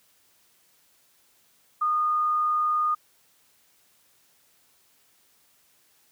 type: tone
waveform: sine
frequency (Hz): 1226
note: D#6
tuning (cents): -26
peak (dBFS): -21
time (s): 1.81-2.95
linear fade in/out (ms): 10
effects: white hiss -63 dBFS RMS until 6.11 s + high-pass 60 Hz 12 dB/octave